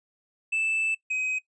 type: tone pair in turn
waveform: triangle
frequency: 2637 / 2525 Hz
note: E7 / D#7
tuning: 0 / +25 cents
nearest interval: minor second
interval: 75 cents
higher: first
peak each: -22 / -23 dBFS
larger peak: first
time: 0.52-0.95 / 1.1-1.39 s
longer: first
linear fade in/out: 10 ms
effects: noise-tail reverb RT60 0.1 s tail -20 dB re dry + resampled to 22050 Hz